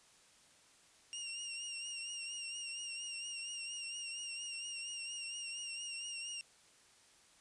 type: tone with vibrato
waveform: 20% pulse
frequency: 2796 Hz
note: F7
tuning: 1 cent sharp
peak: -36 dBFS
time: 1.13-6.41 s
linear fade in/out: 0 ms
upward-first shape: triangle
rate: 4.3 Hz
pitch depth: 55 cents each way
effects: white hiss -65 dBFS RMS until 7.4 s + resampled to 22050 Hz